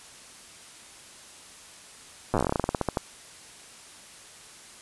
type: slowing click train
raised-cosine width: 1 ms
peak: -10 dBFS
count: 20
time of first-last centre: 2.34-2.972 s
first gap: 8 ms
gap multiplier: 1.14
effects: white hiss -48 dBFS RMS until 4.81 s + resampled to 24000 Hz